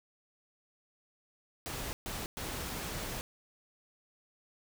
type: noise bursts at uneven times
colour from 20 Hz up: pink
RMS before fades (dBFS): -39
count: 3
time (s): 1.66-1.93 / 2.06-2.26 / 2.37-3.21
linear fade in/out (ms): 0
effects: none